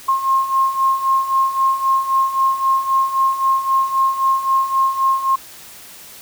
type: beating tone pair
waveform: sine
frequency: 1067 / 1070.8 Hz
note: C6 / C6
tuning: +34 / +40 cents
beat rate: 3.8 Hz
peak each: -20 / -15 dBFS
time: 0.08-5.36 s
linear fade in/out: 10 ms
effects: white hiss -39 dBFS RMS until 6.21 s